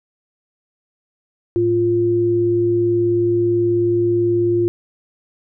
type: tone pair together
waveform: sine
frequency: 110 / 348.5 Hz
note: A2 / F4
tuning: 0 / -4 cents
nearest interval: octave + minor sixth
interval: 1996 cents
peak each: -23 / -14 dBFS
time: 1.56-4.68 s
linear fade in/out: 0 ms
effects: none